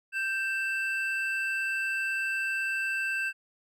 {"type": "tone pair together", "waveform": "triangle", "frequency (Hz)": [1568, 2662], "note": ["G6", "E7"], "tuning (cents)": [0, 16], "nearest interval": "major sixth", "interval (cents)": 916, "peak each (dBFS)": [-28, -30], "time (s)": [0.12, 3.33], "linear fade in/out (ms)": 50, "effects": []}